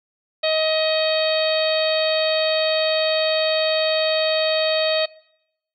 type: harmonic tone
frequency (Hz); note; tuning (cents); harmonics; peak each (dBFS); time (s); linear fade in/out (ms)
630; D#5; +21; 1 / 2 / 3 / 4 / 5 / 6 / 7; -19 / -33 / -31 / -28 / -31 / -27 / -28; 0.43-5.06; 10
effects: noise-tail reverb RT60 0.8 s tail -22 dB re dry